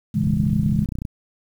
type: chord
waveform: sine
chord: A major seventh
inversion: none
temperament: equal with one note detuned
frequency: 107.86 / 138.59 / 164.81 / 207.7 Hz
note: A2 / C#3 / E3 / G#3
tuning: -34 / 0 / 0 / 0 cents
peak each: -27 / -23 / -23 / -21 dBFS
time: 0.14-0.85 s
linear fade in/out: 10 ms
type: click train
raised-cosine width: 5 ms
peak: -15 dBFS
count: 26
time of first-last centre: 0.24-1.052 s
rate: 30.8 Hz
effects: 8-bit